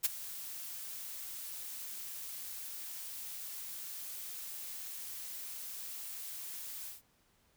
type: noise with ADSR envelope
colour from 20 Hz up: blue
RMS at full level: -27 dBFS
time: 0.03-7.02 s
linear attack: 24 ms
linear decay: 16 ms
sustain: -17 dB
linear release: 150 ms
effects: pink hiss -71 dBFS RMS until 7.56 s